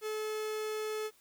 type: tone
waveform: 45% pulse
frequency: 430.9 Hz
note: A4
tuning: 36 cents flat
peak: -34 dBFS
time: 0.01-1.11 s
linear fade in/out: 50 ms
effects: white hiss -65 dBFS RMS until 1.2 s